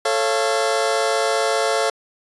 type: chord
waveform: sawtooth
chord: A augmented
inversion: none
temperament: just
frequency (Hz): 440 / 550 / 687.5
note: A4 / C#5 / E#5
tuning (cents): 0 / -14 / -27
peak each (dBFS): -18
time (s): 0.05-1.9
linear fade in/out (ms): 5
effects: resampled to 24000 Hz